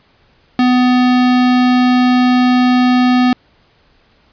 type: tone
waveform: square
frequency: 250 Hz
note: B3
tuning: 21 cents sharp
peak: -9 dBFS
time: 0.59-3.33 s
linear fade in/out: 2 ms
effects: pink hiss -53 dBFS RMS until 4.32 s + resampled to 11025 Hz